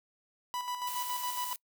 45% pulse tone with tremolo, 987.8 Hz, B5, in tune, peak -33 dBFS, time 0.54-1.53 s, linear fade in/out 0 ms, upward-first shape square, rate 7.2 Hz, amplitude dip 50%
blue noise, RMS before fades -40 dBFS, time 0.87-1.56 s, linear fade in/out 2 ms
effects noise-tail reverb RT60 0.1 s tail -24 dB re dry

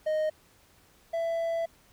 triangle tone pair in turn, 620 / 665.2 Hz, D#5 / E5, -6 / +16 cents, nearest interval minor second, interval 122 cents, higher second, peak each -23 / -25 dBFS, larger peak first, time 0.06-0.3 / 1.13-1.66 s, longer second, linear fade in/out 10 ms, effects pink hiss -61 dBFS RMS until 1.92 s

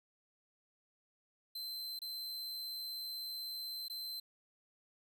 45% pulse tone with dropouts, 4088 Hz, C8, 41 cents flat, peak -40 dBFS, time 1.55-4.2 s, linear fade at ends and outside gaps 5 ms, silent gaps 1.991-2.017 / 3.883-3.898 s, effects none

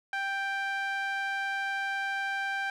sawtooth tone with band-pass filter, 786 Hz, G5, 4 cents sharp, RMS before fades -32 dBFS, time 0.13-2.7 s, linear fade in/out 2 ms, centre 1600 Hz, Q 1.8, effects none

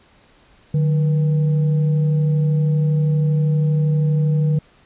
sine tone with frequency modulation, 150.2 Hz, D3, 39 cents sharp, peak -14 dBFS, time 0.74-4.59 s, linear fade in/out 5 ms, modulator 333 Hz, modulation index 0.3, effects pink hiss -53 dBFS RMS until 4.85 s + resampled to 8000 Hz

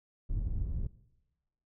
pink low-pass noise, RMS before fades -33 dBFS, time 0.29-0.87 s, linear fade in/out 5 ms, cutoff 100 Hz, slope 12 dB/octave, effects noise-tail reverb RT60 1.0 s tail -19 dB re dry

